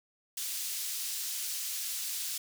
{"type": "high-pass noise", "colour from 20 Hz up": "pink", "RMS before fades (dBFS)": -36, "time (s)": [0.37, 2.38], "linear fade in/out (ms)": 5, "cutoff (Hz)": 4600, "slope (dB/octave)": 12, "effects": []}